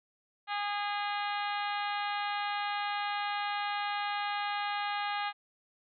harmonic tone, 410 Hz, G#4, 22 cents flat, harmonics 2 / 3 / 4 / 5 / 6 / 7 / 8 / 9 / 10, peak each -34 / -38 / -40 / -42 / -44 / -45 / -46 / -47 / -48 dBFS, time 0.47-5.33 s, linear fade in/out 50 ms, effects none

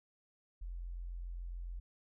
sine tone, 43.57 Hz, F1, 3 cents flat, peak -40 dBFS, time 0.61-1.8 s, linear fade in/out 10 ms, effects none

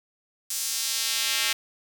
square tone with high-pass filter sweep, 122.7 Hz, B2, 11 cents flat, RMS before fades -27 dBFS, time 0.5-1.53 s, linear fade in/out 5 ms, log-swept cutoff 6900 to 2500 Hz, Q 1.1, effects none

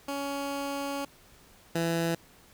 15% pulse tone pair in turn, 280 / 166.9 Hz, C#4 / E3, +18 / +22 cents, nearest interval major sixth, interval 896 cents, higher first, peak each -25 / -20 dBFS, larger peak second, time 0.08-1.05 / 1.75-2.15 s, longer first, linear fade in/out 5 ms, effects pink hiss -57 dBFS RMS until 2.53 s

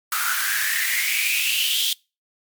white noise with high-pass filter sweep, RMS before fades -22 dBFS, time 0.12-1.93 s, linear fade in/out 2 ms, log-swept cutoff 1300 to 3400 Hz, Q 7.9, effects noise-tail reverb RT60 0.3 s tail -26 dB re dry + MP3 96 kbps

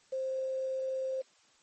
sine tone with quantisation, 526 Hz, C5, 9 cents sharp, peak -31 dBFS, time 0.12-1.22 s, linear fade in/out 10 ms, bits 9, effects white hiss -65 dBFS RMS until 1.62 s + MP3 32 kbps

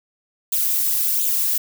violet noise with flanger, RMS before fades -20 dBFS, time 0.52-1.58 s, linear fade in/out 5 ms, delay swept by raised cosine 0.27 to 3.17 ms, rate 1.4 Hz, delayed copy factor +0.8, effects none

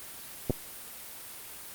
clicks, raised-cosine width 2 ms, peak -14 dBFS, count 2, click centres 0.498 / 0.506 s, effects white hiss -44 dBFS RMS until 1.74 s + Opus 32 kbps

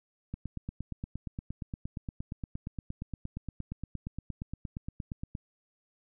click train, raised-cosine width 5 ms, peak -24 dBFS, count 44, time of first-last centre 0.34-5.352 s, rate 8.58 Hz, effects none

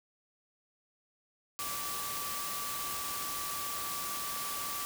sine tone in noise, 1158 Hz, D6, 25 cents flat, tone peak -40 dBFS, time 1.59-4.85 s, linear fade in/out 0 ms, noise white, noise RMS -38 dBFS, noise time 1.59-4.85 s, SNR -5 dB, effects none

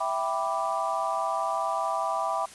sine chord, E minor seventh, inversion none, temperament equal, 659.3 / 784 / 987.8 / 1174.7 Hz, E5 / G5 / B5 / D6, 0 / 0 / 0 / 0 cents, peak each -31 dBFS, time 0-2.46 s, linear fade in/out 10 ms, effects white hiss -47 dBFS RMS until 2.54 s + resampled to 24000 Hz

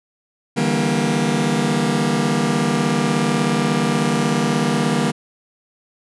sawtooth chord, E half-diminished seventh, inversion third, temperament just, 148.33 / 164.81 / 197.78 / 237.3 Hz, D3 / E3 / G3 / Bb3, +18 / 0 / +16 / +31 cents, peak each -19 / -20 / -18 / -16 dBFS, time 0.56-5.12 s, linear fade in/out 20 ms, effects resampled to 24000 Hz

